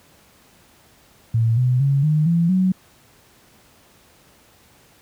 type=tone with pitch steps; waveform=sine; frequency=114 / 125.76 / 138.74 / 153.05 / 168.85 / 186.27 Hz; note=A#2 / B2 / C#3 / D#3 / E3 / F#3; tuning=-38 / +32 / +2 / -28 / +42 / +12 cents; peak=-14 dBFS; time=1.34-2.72 s; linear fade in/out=5 ms; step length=230 ms; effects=pink hiss -53 dBFS RMS until 5.01 s + high-pass 60 Hz 12 dB/octave